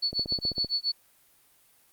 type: tone with tremolo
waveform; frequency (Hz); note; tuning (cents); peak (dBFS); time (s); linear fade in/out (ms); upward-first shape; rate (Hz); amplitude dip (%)
sine; 4435; C#8; 0; -23; 0.02-0.92; 10; sine; 7.2; 100
type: click train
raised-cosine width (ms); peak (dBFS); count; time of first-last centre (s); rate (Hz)
2; -23; 9; 0.13-0.646; 15.5
effects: white hiss -62 dBFS RMS until 1.92 s + Opus 32 kbps